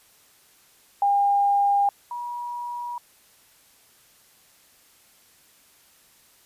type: tone pair in turn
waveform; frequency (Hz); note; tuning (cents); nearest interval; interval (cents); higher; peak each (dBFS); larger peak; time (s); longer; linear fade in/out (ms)
sine; 805 / 963.2; G5 / B5; +46 / -44; minor third; 310; second; -17 / -29; first; 1.02-1.89 / 2.11-2.98; neither; 2
effects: white hiss -57 dBFS RMS until 6.45 s + resampled to 32000 Hz